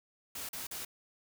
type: noise bursts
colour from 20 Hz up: white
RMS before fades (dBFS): -41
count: 3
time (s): 0.35-0.85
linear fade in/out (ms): 5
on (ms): 140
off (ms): 40
effects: none